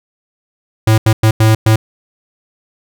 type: tone bursts at uneven times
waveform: square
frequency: 110 Hz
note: A2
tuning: in tune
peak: -7 dBFS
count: 5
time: 0.87-0.98 / 1.06-1.13 / 1.23-1.31 / 1.4-1.55 / 1.66-1.76 s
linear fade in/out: 5 ms
effects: none